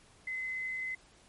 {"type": "tone with quantisation", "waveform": "sine", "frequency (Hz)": 2042, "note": "C7", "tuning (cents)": -43, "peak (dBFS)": -34, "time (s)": [0.27, 0.95], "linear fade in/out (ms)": 5, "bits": 10, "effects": ["pink hiss -61 dBFS RMS until 1.28 s", "MP3 48 kbps"]}